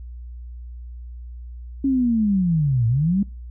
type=linear two-way sweep; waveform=sine; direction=down then up; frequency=277.2 to 110.5 to 207.2 Hz; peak=-16 dBFS; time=1.84-3.23 s; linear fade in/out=5 ms; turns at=2.87 s; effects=noise-tail reverb RT60 0.3 s tail -25 dB re dry + added 60 Hz sine -33 dBFS peak until 3.5 s